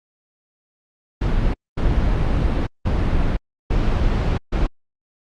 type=noise bursts at uneven times; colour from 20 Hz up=brown; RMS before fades=-18 dBFS; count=5; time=1.21-1.54 / 1.77-2.67 / 2.85-3.37 / 3.7-4.38 / 4.52-4.67 s; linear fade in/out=10 ms; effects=low-pass 4000 Hz 12 dB/octave + Opus 48 kbps